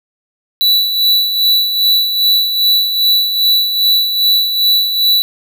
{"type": "tone with tremolo", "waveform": "square", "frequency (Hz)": 3951, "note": "B7", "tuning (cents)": 0, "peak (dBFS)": -8, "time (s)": [0.61, 5.22], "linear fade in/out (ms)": 0, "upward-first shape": "sine", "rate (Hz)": 2.5, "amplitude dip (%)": 55, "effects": []}